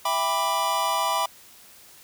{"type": "chord", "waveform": "square", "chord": "E minor seventh", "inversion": "none", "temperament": "equal with one note detuned", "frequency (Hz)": [659.3, 794.5, 987.8, 1174.7], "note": ["E5", "G5", "B5", "D6"], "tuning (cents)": [0, 23, 0, 0], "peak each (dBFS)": [-31, -30, -26, -29], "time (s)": [0.05, 1.26], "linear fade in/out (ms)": 5, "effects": ["white hiss -50 dBFS RMS until 2.03 s"]}